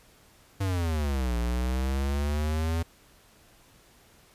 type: exponential two-way sweep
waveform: square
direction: down then up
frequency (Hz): 99.5 to 58.27 to 83.8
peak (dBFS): -26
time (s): 0.6-2.83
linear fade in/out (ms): 10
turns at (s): 1.37
effects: pink hiss -58 dBFS RMS until 4.34 s + resampled to 32000 Hz